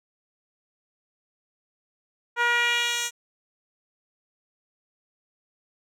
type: tone with band-pass filter sweep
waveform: 10% pulse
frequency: 477.1 Hz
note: A#4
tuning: 40 cents sharp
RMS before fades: -24 dBFS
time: 2.36-3.11 s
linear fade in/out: 50 ms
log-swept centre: 1200 to 6500 Hz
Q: 1.3
effects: none